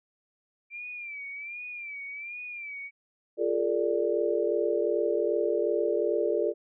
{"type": "tone with vibrato", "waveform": "sine", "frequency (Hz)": 2349, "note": "D7", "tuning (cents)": 0, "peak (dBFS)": -36, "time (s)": [0.7, 2.91], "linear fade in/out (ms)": 50, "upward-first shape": "sine", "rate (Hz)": 1.3, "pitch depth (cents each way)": 87}
{"type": "chord", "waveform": "sine", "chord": "Bb dominant seventh", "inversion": "second", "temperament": "equal with one note detuned", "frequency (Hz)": [349.2, 415.3, 457.9, 587.3], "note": ["F4", "Ab4", "Bb4", "D5"], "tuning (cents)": [0, 0, -31, 0], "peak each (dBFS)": [-30, -29, -29, -30], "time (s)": [3.37, 6.54], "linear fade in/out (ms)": 50}
{"effects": []}